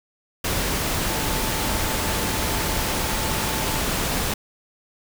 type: tone in noise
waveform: sine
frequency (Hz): 880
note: A5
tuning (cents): 0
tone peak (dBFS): -34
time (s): 1.08-3.79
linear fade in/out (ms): 5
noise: pink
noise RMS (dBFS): -24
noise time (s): 0.44-4.34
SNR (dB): -13
effects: none